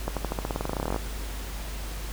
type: accelerating click train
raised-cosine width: 1 ms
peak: -14 dBFS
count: 21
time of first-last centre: 0.08-0.962 s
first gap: 87 ms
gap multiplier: 0.92
effects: added 50 Hz sine -33 dBFS peak until 2.12 s + pink hiss -40 dBFS RMS until 2.12 s